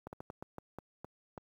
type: slowing click train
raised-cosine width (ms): 1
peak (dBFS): -29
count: 9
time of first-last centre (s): 0.07-1.378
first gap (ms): 59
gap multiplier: 1.28
effects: high-pass 60 Hz 12 dB/octave + 10-bit